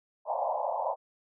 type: band-pass noise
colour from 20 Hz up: pink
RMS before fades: -31 dBFS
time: 0.25-0.96 s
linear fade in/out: 50 ms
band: 540 to 1000 Hz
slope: 96 dB/octave
effects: none